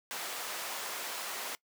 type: high-pass noise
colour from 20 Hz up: pink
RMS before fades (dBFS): -39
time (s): 0.11-1.55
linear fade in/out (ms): 0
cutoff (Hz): 650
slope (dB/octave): 12
effects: noise-tail reverb RT60 0.1 s tail -22 dB re dry